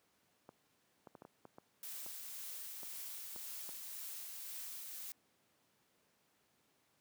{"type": "clicks", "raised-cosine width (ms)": 1, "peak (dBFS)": -38, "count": 11, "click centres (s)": [0.491, 1.072, 1.152, 1.221, 1.251, 1.453, 1.584, 2.063, 2.832, 3.361, 3.692]}
{"type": "noise with tremolo", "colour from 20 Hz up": "blue", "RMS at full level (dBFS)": -46, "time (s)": [1.83, 5.12], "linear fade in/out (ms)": 2, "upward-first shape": "triangle", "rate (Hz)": 1.9, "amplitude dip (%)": 25}
{"effects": ["pink hiss -75 dBFS RMS until 7 s", "high-pass 150 Hz 12 dB/octave"]}